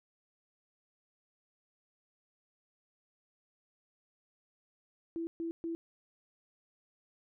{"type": "tone bursts", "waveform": "sine", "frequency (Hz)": 332.3, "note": "E4", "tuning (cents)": 14, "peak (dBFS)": -34, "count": 3, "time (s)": [5.16, 5.75], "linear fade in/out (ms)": 0, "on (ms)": 110, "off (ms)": 130, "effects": []}